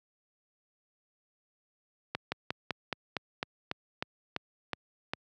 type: slowing click train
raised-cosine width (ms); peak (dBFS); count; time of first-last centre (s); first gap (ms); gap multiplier
0.3; -15; 12; 2.15-5.135; 170; 1.09
effects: high-pass 100 Hz 12 dB/octave